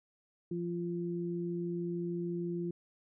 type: tone pair together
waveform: sine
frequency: 172.84 / 346.4 Hz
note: F3 / F4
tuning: -18 / -14 cents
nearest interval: octave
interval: 1204 cents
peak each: -36 / -36 dBFS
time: 0.51-2.71 s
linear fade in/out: 5 ms
effects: none